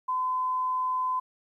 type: tone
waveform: sine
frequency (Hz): 1019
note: C6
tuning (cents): -46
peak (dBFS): -25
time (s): 0.08-1.2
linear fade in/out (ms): 10
effects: 11-bit